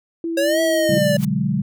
sine tone with vibrato, 332.2 Hz, E4, 13 cents sharp, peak -21 dBFS, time 0.24-0.98 s, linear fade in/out 2 ms, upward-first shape triangle, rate 8.2 Hz, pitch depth 8 cents each way
square linear two-way sweep, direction up then down, 542 to 651 to 578 Hz, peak -17 dBFS, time 0.37-1.17 s, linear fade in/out 5 ms, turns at 0.61 s
sine chord, G# half-diminished seventh, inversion first, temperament equal, 123.47 / 146.83 / 185 / 207.7 Hz, B2 / D3 / F#3 / G#3, 0 / 0 / 0 / 0 cents, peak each -27 / -22 / -22 / -22 dBFS, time 0.89-1.62 s, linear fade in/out 5 ms
white noise with exponential growth, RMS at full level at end -27 dBFS, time 1.13-1.25 s, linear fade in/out 5 ms, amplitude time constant 26 ms
effects none

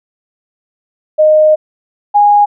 sine tone pair in turn, 617 / 823.6 Hz, D#5 / G#5, -15 / -15 cents, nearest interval perfect fourth, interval 500 cents, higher second, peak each -4 dBFS, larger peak neither, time 1.18-1.56 / 2.14-2.46 s, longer first, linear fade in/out 20 ms, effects none

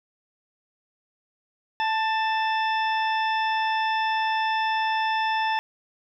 harmonic tone with a mistuned harmonic, 880 Hz, A5, in tune, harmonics 1 / 2 / 3 / 4 / 6, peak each -23 / -29 / -33 / -35 / -39 dBFS, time 1.8-5.59 s, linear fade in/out 0 ms, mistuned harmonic 2, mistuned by +18 cents, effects 10-bit

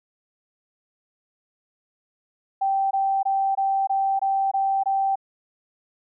sine tone bursts, 780 Hz, G5, 9 cents flat, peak -19 dBFS, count 8, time 2.61-5.157 s, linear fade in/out 10 ms, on 300 ms, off 21 ms, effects none

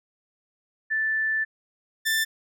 sine / sawtooth tone pair in turn, 1760 / 1773.3 Hz, A6 / A6, 0 / +13 cents, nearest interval unison, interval 13 cents, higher second, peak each -22 / -18 dBFS, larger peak second, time 0.9-1.45 / 2.05-2.25 s, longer first, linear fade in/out 20 ms, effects none

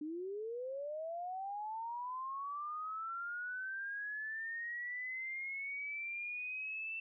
sine linear sweep, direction up, 293.1 to 2675 Hz, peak -39 dBFS, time 0.01-7 s, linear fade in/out 5 ms, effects none

